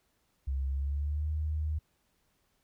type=tone with pitch glide; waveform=sine; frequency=67.3 to 76.86 Hz; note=C2 to D#2; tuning=+49 to -21 cents; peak=-29 dBFS; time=0.47-1.79 s; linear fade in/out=10 ms; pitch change=+230 cents; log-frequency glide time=0.68-1.3 s; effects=pink hiss -74 dBFS RMS until 2.63 s